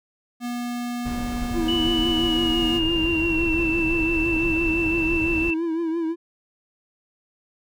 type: tone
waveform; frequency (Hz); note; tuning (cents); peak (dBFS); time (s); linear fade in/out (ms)
square; 241.9; B3; -36; -27; 0.4-2.81; 50
type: noise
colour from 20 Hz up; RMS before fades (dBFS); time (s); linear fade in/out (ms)
brown; -30; 1.05-5.51; 10
type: tone with vibrato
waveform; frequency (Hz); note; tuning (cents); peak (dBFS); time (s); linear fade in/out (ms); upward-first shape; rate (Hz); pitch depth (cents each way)
triangle; 329.6; E4; 0; -20; 1.53-6.16; 50; triangle; 5.9; 73
type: tone with pitch glide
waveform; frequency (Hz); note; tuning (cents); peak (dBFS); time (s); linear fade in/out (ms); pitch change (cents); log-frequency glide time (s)
sine; 2960 to 2668; F#7 to E7; 0 to +20; -23; 1.68-5.54; 5; -180; 2.12-3.72
effects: none

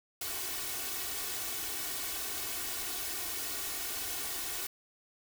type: noise with comb filter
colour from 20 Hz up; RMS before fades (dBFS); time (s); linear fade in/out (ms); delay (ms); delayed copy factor
white; -37; 0.21-4.67; 5; 2.7; +0.85
effects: none

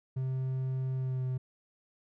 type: tone with pitch glide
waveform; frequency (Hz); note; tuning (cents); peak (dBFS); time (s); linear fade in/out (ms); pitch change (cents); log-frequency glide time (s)
triangle; 130.81 to 128.71; C3 to C3; 0 to -28; -28; 0.16-1.38; 10; -28; 0.96-1.24
effects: none

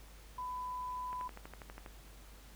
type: tone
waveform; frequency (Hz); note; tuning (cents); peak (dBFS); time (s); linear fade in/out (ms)
sine; 1000; B5; +21; -38; 0.38-1.28; 5
type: click train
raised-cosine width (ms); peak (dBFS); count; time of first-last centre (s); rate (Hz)
0.5; -32; 10; 1.13-1.862; 12.3
effects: added 50 Hz sine -53 dBFS peak until 2.55 s + pink hiss -59 dBFS RMS until 2.55 s

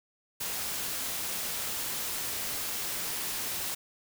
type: noise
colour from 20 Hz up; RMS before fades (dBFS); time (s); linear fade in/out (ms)
white; -34; 0.4-3.75; 10
effects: none

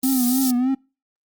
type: high-pass noise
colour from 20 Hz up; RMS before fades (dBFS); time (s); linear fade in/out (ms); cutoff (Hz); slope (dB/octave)
white; -25; 0.03-0.51; 5; 4200; 24
type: tone with vibrato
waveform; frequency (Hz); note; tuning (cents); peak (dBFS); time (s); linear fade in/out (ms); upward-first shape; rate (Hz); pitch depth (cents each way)
triangle; 255.3; C4; -42; -15; 0.03-0.75; 10; triangle; 3.3; 100
effects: noise-tail reverb RT60 0.3 s tail -24 dB re dry + Opus 32 kbps

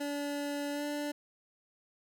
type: tone with pitch glide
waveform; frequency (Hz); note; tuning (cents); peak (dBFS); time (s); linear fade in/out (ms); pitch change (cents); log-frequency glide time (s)
25% pulse; 287.7 to 292.9; D4 to D4; -36 to -5; -30; 0-1.12; 10; +31; 0.72-0.84
effects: none

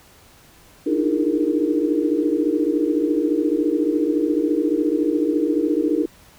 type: tone cluster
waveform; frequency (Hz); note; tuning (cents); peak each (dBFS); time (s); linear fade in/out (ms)
sine; 295.9 / 310.1 / 339.4 / 410.1 / 466.5; D4 / D#4 / F4 / G#4 / A#4; +13 / -6 / -49 / -22 / +1; -23 / -21 / -24 / -26 / -25; 0.86-6.06; 10
effects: pink hiss -50 dBFS RMS until 6.38 s

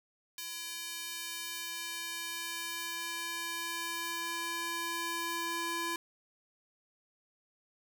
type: tone with high-pass filter sweep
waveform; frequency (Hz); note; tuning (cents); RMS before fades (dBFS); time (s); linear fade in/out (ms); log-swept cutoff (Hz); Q
square; 337.6; E4; +41; -38; 0.38-5.96; 2; 3200 to 750; 0.71
effects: none

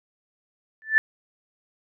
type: tone with exponential growth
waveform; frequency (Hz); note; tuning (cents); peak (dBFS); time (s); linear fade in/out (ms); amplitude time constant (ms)
sine; 1760; A6; 0; -10; 0.82-0.98; 0; 34
effects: none

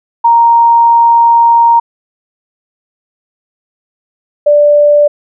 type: tone pair in turn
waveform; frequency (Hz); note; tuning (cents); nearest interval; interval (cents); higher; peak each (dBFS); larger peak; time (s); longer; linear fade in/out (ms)
sine; 932.3 / 587.6; A#5 / D5; 0 / +1; minor sixth; 799; first; -3; neither; 0.24-1.8 / 4.46-5.08; first; 10
effects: none

